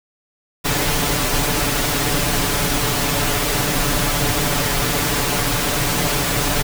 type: noise with comb filter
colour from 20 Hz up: pink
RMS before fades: -19 dBFS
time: 0.64-6.63 s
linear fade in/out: 20 ms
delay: 6.9 ms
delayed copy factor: +0.75
effects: none